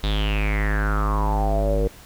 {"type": "tone with low-pass filter sweep", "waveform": "square", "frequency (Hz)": 51.91, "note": "G#1", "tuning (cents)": 0, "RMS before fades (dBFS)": -21, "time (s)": [0.03, 1.88], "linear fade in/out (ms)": 10, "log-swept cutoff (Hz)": [3800, 470], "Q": 8.5, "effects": ["pink hiss -46 dBFS RMS until 2.05 s"]}